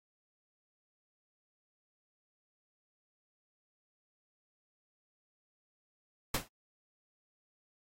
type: noise with exponential decay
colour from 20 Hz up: pink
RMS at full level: -27 dBFS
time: 6.34-6.48 s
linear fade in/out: 5 ms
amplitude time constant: 30 ms
effects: AAC 48 kbps